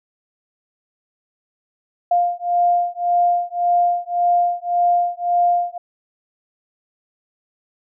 sine beating tone pair, 701 / 702.8 Hz, F5 / F5, +6 / +11 cents, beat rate 1.8 Hz, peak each -18 dBFS, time 2.11-5.78 s, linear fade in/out 5 ms, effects none

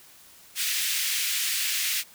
pink high-pass noise, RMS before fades -27 dBFS, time 0.55-2.04 s, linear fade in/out 50 ms, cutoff 2100 Hz, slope 24 dB/octave, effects white hiss -52 dBFS RMS until 2.14 s

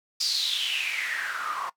white noise with band-pass filter sweep, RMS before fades -29 dBFS, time 0.2-1.7 s, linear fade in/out 10 ms, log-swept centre 5000 to 1000 Hz, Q 7.3, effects noise-tail reverb RT60 0.1 s tail -19 dB re dry

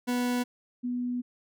40% pulse / sine tone pair in turn, 245.9 / 245.9 Hz, B3 / B3, -7 / -7 cents, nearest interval unison, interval 0 cents, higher neither, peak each -25 / -28 dBFS, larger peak first, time 0.07-0.44 / 0.83-1.22 s, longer second, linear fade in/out 20 ms, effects none

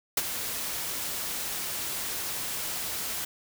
white noise with ADSR envelope, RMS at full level -23 dBFS, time 0.17-3.25 s, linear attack 4 ms, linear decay 33 ms, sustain -10 dB, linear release 6 ms, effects none

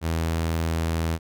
sawtooth tone, 81.9 Hz, E2, 11 cents flat, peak -19 dBFS, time 0.01-1.19 s, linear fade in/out 50 ms, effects none

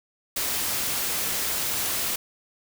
white noise, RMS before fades -27 dBFS, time 0.36-2.16 s, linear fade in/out 5 ms, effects none

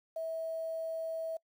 sine tone with quantisation, 650 Hz, E5, 24 cents flat, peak -34 dBFS, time 0.16-1.37 s, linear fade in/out 5 ms, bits 10, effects noise-tail reverb RT60 0.1 s tail -25 dB re dry

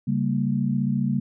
sine chord, G diminished, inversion second, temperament equal with one note detuned, 138.59 / 196 / 230.8 Hz, Db3 / G3 / Bb3, 0 / 0 / -17 cents, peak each -25 dBFS, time 0.07-1.2 s, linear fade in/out 10 ms, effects none

